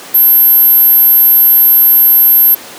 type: tone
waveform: sine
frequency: 12720 Hz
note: G9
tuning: 24 cents sharp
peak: -3 dBFS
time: 0.14-2.55 s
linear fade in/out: 10 ms
effects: pink hiss -29 dBFS RMS until 2.78 s + high-pass 300 Hz 12 dB/octave